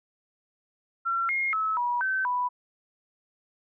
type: tone with pitch steps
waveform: sine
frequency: 1360 / 2141 / 1297 / 968 / 1539 / 988 Hz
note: F6 / C7 / E6 / B5 / G6 / B5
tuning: -46 / +39 / -28 / -35 / -32 / 0 cents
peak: -24 dBFS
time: 1.05-2.49 s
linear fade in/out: 20 ms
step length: 240 ms
effects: none